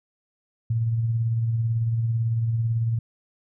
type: tone with tremolo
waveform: sine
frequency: 114.6 Hz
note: A#2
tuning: 29 cents flat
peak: -19 dBFS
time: 0.7-2.99 s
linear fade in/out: 5 ms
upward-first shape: sine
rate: 18 Hz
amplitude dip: 35%
effects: none